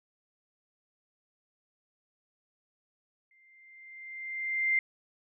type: tone with exponential growth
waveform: sine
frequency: 2093 Hz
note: C7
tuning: in tune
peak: -22 dBFS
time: 3.31-4.79 s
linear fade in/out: 2 ms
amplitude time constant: 320 ms
effects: none